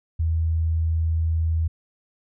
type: tone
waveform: sine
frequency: 81.2 Hz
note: E2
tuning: 26 cents flat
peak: -19 dBFS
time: 0.19-1.68 s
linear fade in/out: 10 ms
effects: none